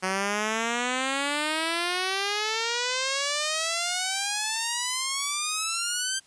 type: exponential sweep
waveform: 5% pulse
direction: up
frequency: 185 to 1579 Hz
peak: -14 dBFS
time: 0.02-6.2 s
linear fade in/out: 20 ms
effects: white hiss -58 dBFS RMS until 6.26 s + resampled to 22050 Hz